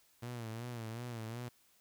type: tone with vibrato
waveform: sawtooth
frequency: 116.54 Hz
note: A#2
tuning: in tune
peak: -37 dBFS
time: 0.22-1.49 s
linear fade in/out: 10 ms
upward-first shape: sine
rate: 2.7 Hz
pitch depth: 91 cents each way
effects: white hiss -69 dBFS RMS until 1.8 s